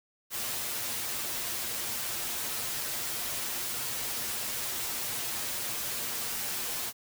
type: noise with comb filter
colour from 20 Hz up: white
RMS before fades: -34 dBFS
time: 0.3-6.93 s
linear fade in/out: 50 ms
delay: 8.5 ms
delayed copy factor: +0.65
effects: none